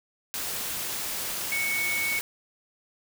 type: tone in noise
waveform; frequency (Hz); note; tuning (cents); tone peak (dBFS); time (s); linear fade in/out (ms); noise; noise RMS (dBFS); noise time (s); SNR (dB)
sine; 2220; C#7; +2; -26; 1.52-2.19; 0; white; -32; 0.34-2.21; +3
effects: none